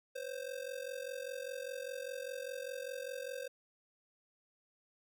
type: ring-modulated tone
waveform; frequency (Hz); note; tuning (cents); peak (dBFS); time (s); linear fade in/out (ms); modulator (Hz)
square; 523.3; C5; 0; -38; 0.15-3.48; 10; 22.5
effects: none